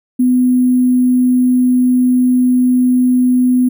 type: tone with sample-and-hold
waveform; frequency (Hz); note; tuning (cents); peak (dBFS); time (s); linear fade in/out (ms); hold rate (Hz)
sine; 251.3; B3; +30; -8; 0.19-3.69; 10; 11025
effects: none